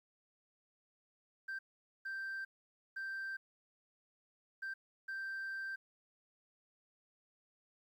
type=tone bursts at uneven times; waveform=sine; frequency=1568 Hz; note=G6; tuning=in tune; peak=-37 dBFS; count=5; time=1.48-1.59 / 2.05-2.45 / 2.96-3.37 / 4.62-4.74 / 5.08-5.76 s; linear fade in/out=10 ms; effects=tanh soft clip ceiling -38 dBFS + 12-bit